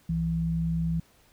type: tone pair together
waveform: sine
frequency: 65.29 / 164.81 Hz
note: C2 / E3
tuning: -3 / 0 cents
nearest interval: octave + major third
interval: 1603 cents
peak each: -33 / -25 dBFS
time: 0.09-1 s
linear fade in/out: 5 ms
effects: pink hiss -61 dBFS RMS until 1.32 s